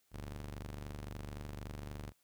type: ring-modulated tone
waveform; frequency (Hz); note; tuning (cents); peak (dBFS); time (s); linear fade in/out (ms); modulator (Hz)
sawtooth; 73.42; D2; 0; -36; 0.11-2.13; 50; 24.8
effects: white hiss -75 dBFS RMS until 2.23 s